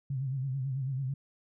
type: tone with vibrato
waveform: sine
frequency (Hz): 133.3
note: C3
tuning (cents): +33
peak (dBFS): -30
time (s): 0.1-1.14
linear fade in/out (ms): 5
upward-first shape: sine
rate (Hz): 9.1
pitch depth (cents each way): 85
effects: none